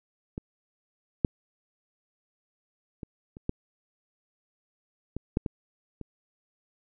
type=clicks; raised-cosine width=3 ms; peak=-21 / -8 / -24 / -30 / -14 / -20 / -11 / -17 / -25 dBFS; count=9; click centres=0.379 / 1.248 / 3.032 / 3.369 / 3.494 / 5.166 / 5.371 / 5.462 / 6.013 s; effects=none